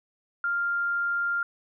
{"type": "tone", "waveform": "sine", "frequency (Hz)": 1396.9, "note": "F6", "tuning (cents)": 0, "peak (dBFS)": -24, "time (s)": [0.44, 1.43], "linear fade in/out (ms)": 2, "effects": []}